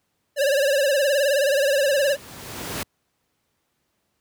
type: tone with vibrato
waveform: square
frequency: 560 Hz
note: C#5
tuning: 18 cents sharp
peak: -18 dBFS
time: 0.36-2.17 s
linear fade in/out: 50 ms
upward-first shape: sine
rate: 19 Hz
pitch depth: 94 cents each way
type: noise with exponential growth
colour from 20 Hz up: pink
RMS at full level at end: -27 dBFS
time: 1.26-2.83 s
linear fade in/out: 1 ms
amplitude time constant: 340 ms
effects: pink hiss -72 dBFS RMS until 4.2 s + high-pass 80 Hz 12 dB/octave